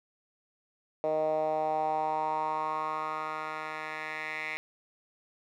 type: tone with band-pass filter sweep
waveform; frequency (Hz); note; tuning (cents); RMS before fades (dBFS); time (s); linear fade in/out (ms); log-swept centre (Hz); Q
10% pulse; 155.56; D#3; 0; -32; 1.04-4.57; 0; 580 to 2100; 4.4
effects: none